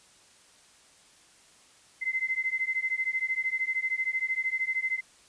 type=beating tone pair; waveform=sine; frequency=2057 / 2070 Hz; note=C7 / C7; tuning=-30 / -19 cents; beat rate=13 Hz; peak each=-30 dBFS; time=2.01-5.01 s; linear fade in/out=20 ms; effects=white hiss -58 dBFS RMS until 5.28 s + resampled to 22050 Hz